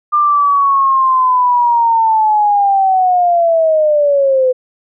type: linear sweep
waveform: sine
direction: down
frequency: 1200 to 504 Hz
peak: -8 dBFS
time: 0.12-4.53 s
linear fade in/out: 20 ms
effects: none